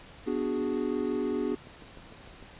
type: chord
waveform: triangle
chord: G# half-diminished seventh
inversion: first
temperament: equal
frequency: 246.9 / 293.7 / 370 / 415.3 Hz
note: B3 / D4 / F#4 / G#4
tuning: 0 / 0 / 0 / 0 cents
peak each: -31 dBFS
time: 0.26-1.56 s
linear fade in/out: 20 ms
type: click train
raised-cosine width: 2 ms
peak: -35 dBFS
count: 7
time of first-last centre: 1.52-2.426 s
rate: 6.62 Hz
effects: pink hiss -50 dBFS RMS until 2.59 s + resampled to 8000 Hz